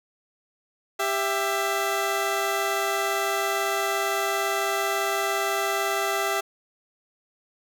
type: tone pair together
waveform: 15% pulse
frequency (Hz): 395.5 / 665.1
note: G4 / E5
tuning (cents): +15 / +15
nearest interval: major sixth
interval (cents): 900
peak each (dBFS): -20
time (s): 0.99-6.41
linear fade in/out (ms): 10
effects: none